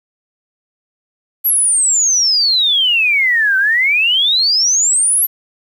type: exponential two-way sweep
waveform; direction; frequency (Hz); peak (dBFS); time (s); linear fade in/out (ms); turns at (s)
sine; down then up; 11920 to 1520 to 11920; -10; 1.44-5.27; 20; 3.57
effects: 7-bit